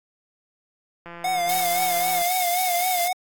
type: click train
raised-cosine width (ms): 0.5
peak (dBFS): -24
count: 199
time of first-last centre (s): 1.06-2.218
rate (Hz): 171
type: tone with vibrato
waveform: square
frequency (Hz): 720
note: F#5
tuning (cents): -47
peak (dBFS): -22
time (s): 1.24-3.13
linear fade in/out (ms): 5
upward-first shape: sine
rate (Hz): 3.8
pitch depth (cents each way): 63
type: noise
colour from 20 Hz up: blue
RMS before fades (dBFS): -27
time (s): 1.49-3.08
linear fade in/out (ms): 2
effects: AAC 64 kbps